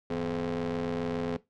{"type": "ring-modulated tone", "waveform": "30% pulse", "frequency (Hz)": 87.31, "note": "F2", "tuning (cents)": 0, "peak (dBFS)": -24, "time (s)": [0.1, 1.37], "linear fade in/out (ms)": 5, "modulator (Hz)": 338, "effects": ["noise-tail reverb RT60 0.2 s tail -18 dB re dry", "low-pass 4000 Hz 12 dB/octave"]}